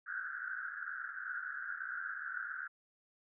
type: band-pass noise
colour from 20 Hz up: white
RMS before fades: -42 dBFS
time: 0.06-2.68 s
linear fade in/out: 10 ms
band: 1400 to 1600 Hz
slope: 96 dB/octave
effects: none